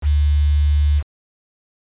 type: tone with quantisation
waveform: sine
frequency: 73.42 Hz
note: D2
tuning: in tune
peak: -12 dBFS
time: 0.02-1.03 s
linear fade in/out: 50 ms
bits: 6
effects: resampled to 8000 Hz